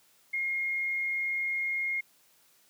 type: tone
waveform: sine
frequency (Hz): 2141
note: C7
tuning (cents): +39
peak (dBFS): -28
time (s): 0.33-2.01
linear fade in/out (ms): 10
effects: white hiss -64 dBFS RMS until 2.69 s + high-pass 100 Hz 12 dB/octave